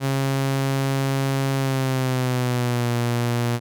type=tone with pitch glide; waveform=sawtooth; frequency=135.8 to 119.59 Hz; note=C#3 to A#2; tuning=-35 to +45 cents; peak=-16 dBFS; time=0-3.6 s; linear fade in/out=50 ms; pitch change=-220 cents; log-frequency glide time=1.56-2.9 s; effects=none